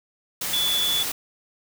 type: tone in noise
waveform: sine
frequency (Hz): 3445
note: A7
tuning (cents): -37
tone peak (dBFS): -21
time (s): 0.53-1.03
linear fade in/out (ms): 5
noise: white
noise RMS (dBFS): -28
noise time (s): 0.41-1.12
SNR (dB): +4
effects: none